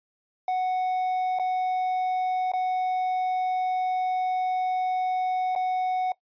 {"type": "tone with dropouts", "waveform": "triangle", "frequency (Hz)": 740, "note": "F#5", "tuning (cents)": 0, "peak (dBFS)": -21, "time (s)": [0.48, 6.12], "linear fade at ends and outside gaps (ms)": 2, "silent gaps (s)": [[1.388, 1.396], [2.518, 2.535], [5.552, 5.56]], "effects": ["noise-tail reverb RT60 0.1 s tail -19 dB re dry", "resampled to 11025 Hz"]}